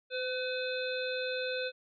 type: harmonic tone with a mistuned harmonic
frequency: 510 Hz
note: C5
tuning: 44 cents flat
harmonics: 1 / 3 / 5 / 7 / 8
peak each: -34 / -39 / -41 / -42 / -43 dBFS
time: 0.1-1.72 s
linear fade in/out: 50 ms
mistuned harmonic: 3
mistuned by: -22 cents
effects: none